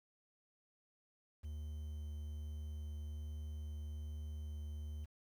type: tone with quantisation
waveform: triangle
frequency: 75.1 Hz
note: D2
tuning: 39 cents sharp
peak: -40 dBFS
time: 1.43-5.06 s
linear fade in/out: 20 ms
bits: 11
effects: none